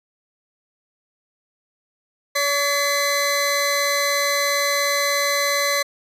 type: tone pair together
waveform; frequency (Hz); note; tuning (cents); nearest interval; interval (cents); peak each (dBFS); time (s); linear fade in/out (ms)
20% pulse; 569 / 2030; C#5 / B6; +45 / +47; octave + minor seventh; 2202; -16; 2.35-5.83; 10
effects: resampled to 32000 Hz